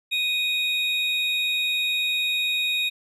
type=tone pair together; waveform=triangle; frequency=2489 / 3760 Hz; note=D#7 / A#7; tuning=0 / +14 cents; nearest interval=perfect fifth; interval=714 cents; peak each=-23 dBFS; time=0.11-2.9 s; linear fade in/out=20 ms; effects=none